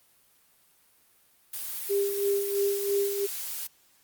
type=noise; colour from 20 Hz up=blue; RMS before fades=-35 dBFS; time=1.53-3.67 s; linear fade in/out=5 ms
type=tone with tremolo; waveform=sine; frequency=400.8 Hz; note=G4; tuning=38 cents sharp; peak=-22 dBFS; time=1.89-3.27 s; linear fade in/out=20 ms; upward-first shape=sine; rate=3 Hz; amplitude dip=60%
effects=white hiss -63 dBFS RMS until 4.03 s + Opus 32 kbps